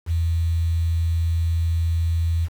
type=tone with quantisation; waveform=sine; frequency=83.1 Hz; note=E2; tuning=15 cents sharp; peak=-18 dBFS; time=0.06-2.49 s; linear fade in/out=50 ms; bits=7; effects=none